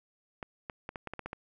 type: clicks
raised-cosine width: 0.5 ms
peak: -23 dBFS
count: 9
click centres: 0.428 / 0.698 / 0.891 / 0.958 / 1.073 / 1.136 / 1.193 / 1.26 / 1.331 s
effects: none